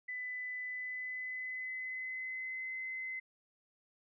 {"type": "tone with pitch glide", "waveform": "sine", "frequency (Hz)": [2000, 2049], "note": ["B6", "C7"], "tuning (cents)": [21, -37], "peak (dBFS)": -38, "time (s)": [0.08, 3.2], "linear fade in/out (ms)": 10, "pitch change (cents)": 42, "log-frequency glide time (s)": [0.66, 2.74], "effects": []}